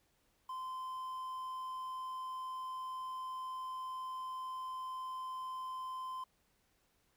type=tone with quantisation; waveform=triangle; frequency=1033 Hz; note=C6; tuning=22 cents flat; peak=-38 dBFS; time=0.49-6.24 s; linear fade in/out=5 ms; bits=11; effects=pink hiss -75 dBFS RMS until 7.16 s